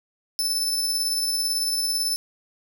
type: tone with tremolo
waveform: sawtooth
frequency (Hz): 5274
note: E8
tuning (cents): 0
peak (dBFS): -18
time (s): 0.39-2.16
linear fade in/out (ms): 0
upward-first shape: triangle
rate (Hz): 18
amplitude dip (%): 35
effects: none